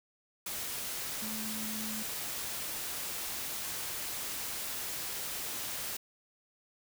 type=tone in noise; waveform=sine; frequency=217.5 Hz; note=A3; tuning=20 cents flat; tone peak=-40 dBFS; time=1.22-2.03 s; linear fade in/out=5 ms; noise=white; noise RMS=-38 dBFS; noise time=0.46-5.97 s; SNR=-5 dB; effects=none